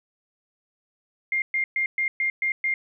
sine tone bursts, 2115 Hz, C7, 18 cents sharp, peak -21 dBFS, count 7, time 1.32-2.74 s, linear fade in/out 2 ms, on 100 ms, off 120 ms, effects none

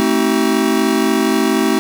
square chord, A diminished seventh, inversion none, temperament just, 220 / 264 / 316.8 / 380.2 Hz, A3 / C4 / Eb4 / Gb4, 0 / +16 / +31 / +47 cents, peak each -19 dBFS, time 0-1.79 s, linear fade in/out 0 ms, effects none

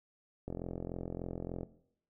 click train, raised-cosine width 2 ms, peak -26 dBFS, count 51, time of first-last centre 0.48-1.632 s, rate 43.4 Hz, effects noise-tail reverb RT60 0.7 s tail -17 dB re dry

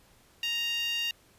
10% pulse tone with high-pass filter, 932.3 Hz, A#5, in tune, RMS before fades -31 dBFS, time 0.43-1.11 s, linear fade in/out 2 ms, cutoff 2500 Hz, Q 8.4, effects pink hiss -61 dBFS RMS until 1.38 s + resampled to 32000 Hz

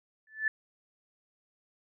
sine tone with exponential growth, 1749 Hz, A6, 11 cents flat, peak -22 dBFS, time 0.27-0.48 s, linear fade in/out 2 ms, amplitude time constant 44 ms, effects none

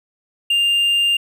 triangle tone, 2800 Hz, F7, 4 cents sharp, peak -12 dBFS, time 0.5-1.17 s, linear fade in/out 5 ms, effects none

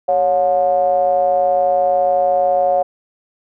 triangle ring-modulated tone, 83 Hz, E2, 12 cents sharp, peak -7 dBFS, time 0.08-2.83 s, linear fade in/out 10 ms, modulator 638 Hz, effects none

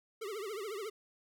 square tone with vibrato, 415.3 Hz, G#4, in tune, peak -39 dBFS, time 0.21-0.9 s, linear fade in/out 10 ms, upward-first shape triangle, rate 14 Hz, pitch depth 190 cents each way, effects none

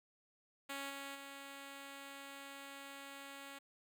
5% pulse tone with level steps, 277.2 Hz, C#4, in tune, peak -31 / -34 / -38 dBFS, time 0.69-3.59 s, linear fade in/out 10 ms, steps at 0.89 / 1.14 s, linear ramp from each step 20 ms, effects none

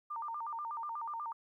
sine tone with vibrato, 1046.5 Hz, C6, in tune, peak -37 dBFS, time 0.1-1.33 s, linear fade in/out 10 ms, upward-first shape square, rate 8.2 Hz, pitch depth 230 cents each way, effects 13-bit

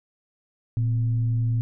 sine tone with frequency modulation, 115.7 Hz, A#2, 13 cents flat, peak -20 dBFS, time 0.77-1.61 s, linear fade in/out 0 ms, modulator 142 Hz, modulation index 0.25, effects none

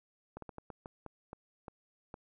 slowing click train, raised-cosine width 1 ms, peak -30 dBFS, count 10, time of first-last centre 0.37-2.142 s, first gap 53 ms, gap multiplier 1.31, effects none

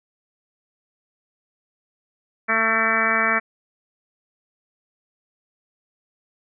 harmonic tone with a mistuned harmonic, 223.6 Hz, A3, 28 cents sharp, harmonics 1 / 2 / 3 / 4 / 5 / 6 / 7 / 8 / 9 / 10, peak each -30 / -32 / -28 / -34 / -27 / -24 / -27 / -23 / -26 / -25 dBFS, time 2.48-3.4 s, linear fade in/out 20 ms, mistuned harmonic 10, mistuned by +38 cents, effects none

